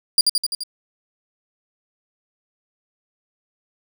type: tone with echo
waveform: 35% pulse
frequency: 4805 Hz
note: D8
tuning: 39 cents sharp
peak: -9 dBFS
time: 0.18-0.21 s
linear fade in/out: 2 ms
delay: 85 ms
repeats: 5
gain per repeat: -3 dB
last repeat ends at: 0.635 s
effects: none